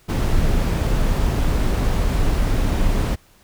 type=noise; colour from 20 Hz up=brown; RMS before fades=-18 dBFS; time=0.08-3.16 s; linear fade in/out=20 ms; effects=pink hiss -54 dBFS RMS until 3.43 s